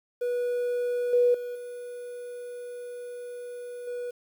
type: tone with level steps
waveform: triangle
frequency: 487.9 Hz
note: B4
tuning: 21 cents flat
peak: -23 / -14 / -30 / -34 / -29 dBFS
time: 0.21-4.11 s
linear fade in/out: 10 ms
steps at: 1.13 / 1.34 / 1.55 / 3.87 s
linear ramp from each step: 5 ms
effects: tanh soft clip ceiling -16 dBFS + 9-bit